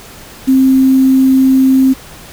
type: tone with quantisation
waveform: sine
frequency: 263.9 Hz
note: C4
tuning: 15 cents sharp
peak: -5 dBFS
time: 0.47-1.94 s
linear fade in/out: 20 ms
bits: 5
effects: pink hiss -34 dBFS RMS until 2.32 s